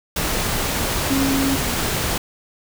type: tone in noise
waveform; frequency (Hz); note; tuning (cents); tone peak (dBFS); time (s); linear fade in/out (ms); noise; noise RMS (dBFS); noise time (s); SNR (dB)
sine; 271.9; C#4; -33; -18; 1.1-1.56; 5; pink; -22; 0.16-2.18; +1
effects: none